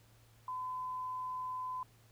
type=tone; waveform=sine; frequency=1015 Hz; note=B5; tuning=47 cents sharp; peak=-37 dBFS; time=0.48-1.83 s; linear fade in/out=2 ms; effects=added 113 Hz sine -63 dBFS peak until 2.11 s + pink hiss -67 dBFS RMS until 2.11 s